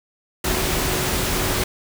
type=tone in noise; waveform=sine; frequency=369.4 Hz; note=F#4; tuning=3 cents flat; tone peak=-30 dBFS; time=0.44-1.64 s; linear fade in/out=5 ms; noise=pink; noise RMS=-22 dBFS; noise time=0.44-1.64 s; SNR=-11 dB; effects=none